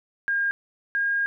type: tone pair in turn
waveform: sine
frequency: 1615 / 1622.4 Hz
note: G#6 / G#6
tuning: -49 / -41 cents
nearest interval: unison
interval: 8 cents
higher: second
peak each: -21 dBFS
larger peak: neither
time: 0.28-0.51 / 0.95-1.26 s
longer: second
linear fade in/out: 0 ms
effects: none